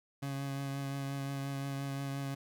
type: tone with vibrato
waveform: 30% pulse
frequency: 138.2 Hz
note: C#3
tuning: 5 cents flat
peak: -33 dBFS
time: 0.22-2.35 s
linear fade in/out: 10 ms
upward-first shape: triangle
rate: 5.7 Hz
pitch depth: 19 cents each way
effects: none